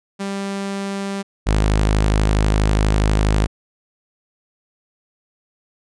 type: tone pair in turn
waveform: sawtooth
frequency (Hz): 197.3 / 52.26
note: G3 / G#1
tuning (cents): +11 / +12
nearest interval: octave + major seventh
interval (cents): 2299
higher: first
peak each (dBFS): -19 / -10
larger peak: second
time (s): 0.19-1.23 / 1.46-3.47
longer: second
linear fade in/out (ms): 20
effects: resampled to 22050 Hz